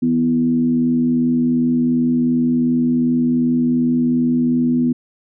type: tone with frequency modulation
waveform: sine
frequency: 246.9 Hz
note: B3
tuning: in tune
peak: -13 dBFS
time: 0.02-4.93 s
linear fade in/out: 10 ms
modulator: 82.7 Hz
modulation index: 0.53
effects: none